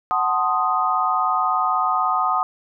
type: chord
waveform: sine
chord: F# diminished seventh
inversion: none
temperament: equal with one note detuned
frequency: 743.8 / 880 / 1046.5 / 1244.5 Hz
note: F#5 / A5 / C6 / Eb6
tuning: +9 / 0 / 0 / 0 cents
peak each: -23 / -26 / -25 / -20 dBFS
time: 0.11-2.43 s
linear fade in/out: 0 ms
effects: none